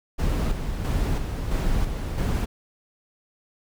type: noise with tremolo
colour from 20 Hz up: brown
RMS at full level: -23 dBFS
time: 0.18-2.46 s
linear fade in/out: 20 ms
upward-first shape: square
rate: 1.5 Hz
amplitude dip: 45%
effects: none